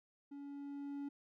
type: tone with level ramp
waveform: triangle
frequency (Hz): 282.8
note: C#4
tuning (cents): +35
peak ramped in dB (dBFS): -45 to -38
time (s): 0.31-1.09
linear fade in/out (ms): 10
effects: none